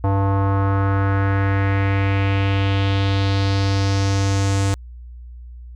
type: tone with low-pass filter sweep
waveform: square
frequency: 98.2 Hz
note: G2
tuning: 4 cents sharp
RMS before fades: -18 dBFS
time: 0.04-4.74 s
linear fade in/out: 0 ms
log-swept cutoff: 910 to 7900 Hz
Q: 2.5
effects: added 60 Hz sine -34 dBFS peak until 5.75 s